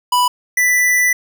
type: tone pair in turn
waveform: square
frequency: 987.8 / 1981 Hz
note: B5 / B6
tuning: 0 / +5 cents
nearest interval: octave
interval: 1205 cents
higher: second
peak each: -12 dBFS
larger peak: neither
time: 0.12-0.28 / 0.57-1.13 s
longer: second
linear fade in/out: 5 ms
effects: none